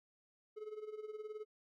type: tone with tremolo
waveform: triangle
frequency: 428 Hz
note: A4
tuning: 48 cents flat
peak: -39 dBFS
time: 0.56-1.45 s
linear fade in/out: 20 ms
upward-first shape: sine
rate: 19 Hz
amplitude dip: 75%
effects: none